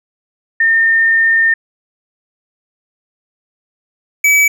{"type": "tone pair in turn", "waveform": ["sine", "square"], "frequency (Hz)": [1816, 2288], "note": ["A#6", "D7"], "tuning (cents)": [-46, -46], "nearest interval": "major third", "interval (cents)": 400, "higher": "second", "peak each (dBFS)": -8, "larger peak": "neither", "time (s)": [[0.6, 1.54], [4.24, 4.48]], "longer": "first", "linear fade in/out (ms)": 5, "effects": []}